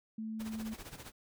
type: tone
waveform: sine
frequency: 220 Hz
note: A3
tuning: in tune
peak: -37 dBFS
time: 0.18-0.74 s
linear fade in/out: 5 ms
type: noise with tremolo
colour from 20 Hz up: pink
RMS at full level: -46 dBFS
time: 0.39-1.12 s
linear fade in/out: 20 ms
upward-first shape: sine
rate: 15 Hz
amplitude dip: 75%
effects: none